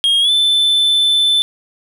triangle tone with pitch glide, 3250 to 3524 Hz, G#7 to A7, -38 to +2 cents, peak -9 dBFS, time 0.04-1.42 s, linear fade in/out 0 ms, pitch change +140 cents, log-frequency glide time 0.21-0.31 s, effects none

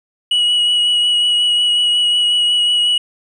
triangle tone with vibrato, 2920 Hz, F#7, 24 cents flat, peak -10 dBFS, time 0.31-2.98 s, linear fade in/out 5 ms, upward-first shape sine, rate 5.5 Hz, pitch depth 14 cents each way, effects resampled to 22050 Hz

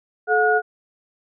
sine tone cluster, 431.8 / 720 / 1448 Hz, A4 / F#5 / F#6, -33 / -47 / -38 cents, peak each -19 dBFS, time 0.27-0.62 s, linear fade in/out 50 ms, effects none

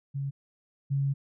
sine tone pair in turn, 138.59 / 138.59 Hz, C#3 / C#3, 0 / 0 cents, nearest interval unison, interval 0 cents, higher neither, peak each -29 / -24 dBFS, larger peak second, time 0.14-0.31 / 0.9-1.14 s, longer second, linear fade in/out 20 ms, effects none

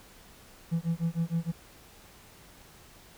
triangle tone with tremolo, 166.6 Hz, E3, 19 cents sharp, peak -21 dBFS, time 0.71-1.52 s, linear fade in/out 20 ms, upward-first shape sine, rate 6.5 Hz, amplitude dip 100%, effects tanh soft clip ceiling -19 dBFS + pink hiss -54 dBFS RMS until 3.17 s

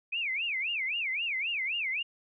sine tone with vibrato, 2407 Hz, D7, 42 cents sharp, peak -29 dBFS, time 0.12-2.03 s, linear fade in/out 10 ms, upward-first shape sine, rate 3.8 Hz, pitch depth 290 cents each way, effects none

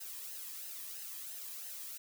blue noise with flanger, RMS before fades -45 dBFS, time 0-1.98 s, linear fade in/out 10 ms, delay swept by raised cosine 0.86 to 1.41 ms, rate 3 Hz, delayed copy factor -0.55, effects none

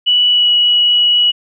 sine tone with pitch glide, 2951 to 2926 Hz, F#7 to F#7, -5 to -20 cents, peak -8 dBFS, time 0.06-1.32 s, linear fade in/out 20 ms, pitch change -15 cents, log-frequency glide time 0.3-0.48 s, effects none

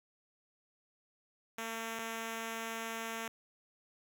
5% pulse tone pair in turn, 226.3 / 226.3 Hz, A3 / A3, +49 / +49 cents, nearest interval unison, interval 0 cents, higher neither, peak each -27 dBFS, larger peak neither, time 1.58-1.99 / 1.99-3.28 s, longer second, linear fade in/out 2 ms, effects none

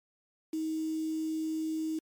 sine tone with quantisation, 316.5 Hz, D#4, 30 cents sharp, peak -30 dBFS, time 0.53-1.99 s, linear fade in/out 5 ms, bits 8, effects MP3 96 kbps

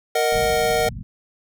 square chord, D# minor, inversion second, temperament equal, 466.2 / 622.3 / 740 Hz, A#4 / D#5 / F#5, 0 / 0 / 0 cents, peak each -22 / -23 / -23 dBFS, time 0.15-0.89 s, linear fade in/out 5 ms
pink low-pass noise, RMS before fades -32 dBFS, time 0.32-1.03 s, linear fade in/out 0 ms, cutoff 240 Hz, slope 96 dB/octave
effects none

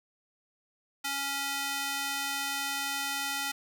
square tone with high-pass filter, 278.3 Hz, C#4, 7 cents sharp, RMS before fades -33 dBFS, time 1.04-3.52 s, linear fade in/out 10 ms, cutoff 1300 Hz, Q 0.62, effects none

